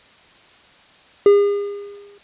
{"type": "tone with exponential decay", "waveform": "triangle", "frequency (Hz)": 405.6, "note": "G#4", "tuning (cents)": -41, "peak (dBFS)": -4, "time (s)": [1.26, 2.18], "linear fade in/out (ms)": 2, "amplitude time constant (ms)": 200, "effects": ["white hiss -49 dBFS RMS until 2.23 s", "resampled to 8000 Hz"]}